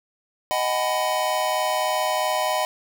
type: chord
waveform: square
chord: G# minor seventh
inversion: second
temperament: just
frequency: 623 / 747.5 / 830.6 / 996.7 Hz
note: D#5 / F#5 / G#5 / B5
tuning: +2 / +17 / 0 / +16 cents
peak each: -26 / -27 / -32 / -27 dBFS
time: 0.51-2.65 s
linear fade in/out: 0 ms
effects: none